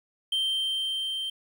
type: tone with level ramp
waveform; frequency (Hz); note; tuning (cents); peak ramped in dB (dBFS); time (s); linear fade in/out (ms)
triangle; 3136; G7; 0; -22 to -28; 0.32-1.3; 5
effects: 10-bit